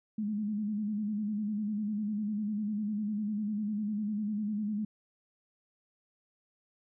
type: tone with vibrato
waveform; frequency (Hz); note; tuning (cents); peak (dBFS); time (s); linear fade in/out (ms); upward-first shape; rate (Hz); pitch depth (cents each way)
sine; 210.2; G#3; +21; -30; 0.18-4.85; 5; square; 10; 51
effects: none